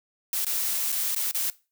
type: noise with dropouts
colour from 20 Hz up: blue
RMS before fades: -27 dBFS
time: 0.33-1.5 s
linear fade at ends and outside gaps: 1 ms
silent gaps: 0.447-0.466 / 0.919-0.924 / 1.148-1.162 / 1.312-1.347 s
effects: noise-tail reverb RT60 0.3 s tail -20 dB re dry